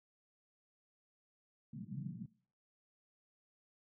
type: band-pass noise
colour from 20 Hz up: white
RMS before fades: -45 dBFS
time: 1.73-2.26 s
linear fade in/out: 5 ms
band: 130 to 210 Hz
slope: 48 dB/octave
effects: noise-tail reverb RT60 0.5 s tail -22 dB re dry